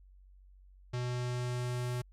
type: tone with low-pass filter sweep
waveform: square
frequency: 123.47 Hz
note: B2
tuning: in tune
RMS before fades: -35 dBFS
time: 0.93-2.02 s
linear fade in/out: 10 ms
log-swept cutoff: 5700 to 12000 Hz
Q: 1.1
effects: added 47 Hz sine -55 dBFS peak until 2.12 s